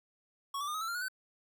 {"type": "tone with pitch steps", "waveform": "square", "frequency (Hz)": [1108.7, 1159.8, 1213.2, 1269.2, 1327.6, 1388.8, 1452.8, 1519.8], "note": ["C#6", "D6", "D#6", "D#6", "E6", "F6", "F#6", "F#6"], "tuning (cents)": [0, -22, -44, 34, 12, -10, -32, 46], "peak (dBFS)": -35, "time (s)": [0.54, 1.084], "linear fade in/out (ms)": 5, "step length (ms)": 68, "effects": []}